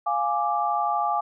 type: chord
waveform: sine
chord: D diminished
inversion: first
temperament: equal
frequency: 698.5 / 830.6 / 1174.7 Hz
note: F5 / Ab5 / D6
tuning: 0 / 0 / 0 cents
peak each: -27 / -25 / -26 dBFS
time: 0.06-1.21 s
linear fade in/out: 10 ms
effects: none